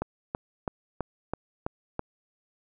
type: click train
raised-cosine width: 1 ms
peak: -15 dBFS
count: 7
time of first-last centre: 0.02-1.994 s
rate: 3.04 Hz
effects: none